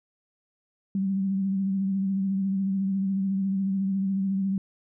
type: tone with vibrato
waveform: sine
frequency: 193.7 Hz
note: G3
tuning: 20 cents flat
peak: -23 dBFS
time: 0.95-4.58 s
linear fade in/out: 2 ms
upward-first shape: triangle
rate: 14 Hz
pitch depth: 41 cents each way
effects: none